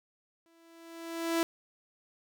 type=tone with exponential growth; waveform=sawtooth; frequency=332.1 Hz; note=E4; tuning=13 cents sharp; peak=-21 dBFS; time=0.46-1.43 s; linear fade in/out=0 ms; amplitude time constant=210 ms; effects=none